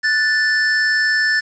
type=tone pair together; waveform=square; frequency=1481 / 1760 Hz; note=F#6 / A6; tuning=+1 / 0 cents; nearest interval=minor third; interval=299 cents; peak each=-25 / -15 dBFS; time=0.03-1.41 s; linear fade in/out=20 ms; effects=resampled to 16000 Hz + 7-bit